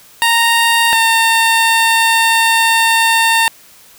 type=tone pair in turn; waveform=15% pulse; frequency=927 / 909 Hz; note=A#5 / A#5; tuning=-10 / -44 cents; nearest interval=unison; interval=34 cents; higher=first; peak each=-3 dBFS; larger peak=neither; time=0.22-0.93 / 0.93-3.48 s; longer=second; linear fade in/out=0 ms; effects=white hiss -43 dBFS RMS until 3.98 s